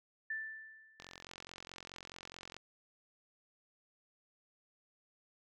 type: tone with exponential decay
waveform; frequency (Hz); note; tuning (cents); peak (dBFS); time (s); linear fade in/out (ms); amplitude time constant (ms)
sine; 1766; A6; +6; -35; 0.3-1.22; 5; 200
type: click train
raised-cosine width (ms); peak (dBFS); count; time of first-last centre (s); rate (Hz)
0.2; -30; 71; 1-2.566; 44.7
effects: none